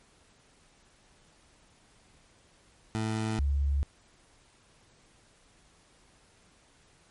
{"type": "tone pair in turn", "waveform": ["20% pulse", "sine"], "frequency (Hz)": [110, 70.24], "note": ["A2", "C#2"], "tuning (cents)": [0, 23], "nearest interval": "minor sixth", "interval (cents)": 777, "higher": "first", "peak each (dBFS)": -24, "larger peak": "neither", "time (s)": [[2.95, 3.39], [3.39, 3.83]], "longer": "neither", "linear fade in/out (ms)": 0, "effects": ["pink hiss -62 dBFS RMS until 7.1 s", "MP3 48 kbps"]}